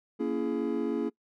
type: chord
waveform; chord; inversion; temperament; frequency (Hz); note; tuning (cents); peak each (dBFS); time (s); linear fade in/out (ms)
triangle; A# half-diminished seventh; none; just; 233.1 / 279.7 / 335.6 / 419.5; A#3 / C#4 / E4 / G#4; 0 / +16 / +31 / +17; -31; 0.19-1.1; 20
effects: noise-tail reverb RT60 0.1 s tail -23 dB re dry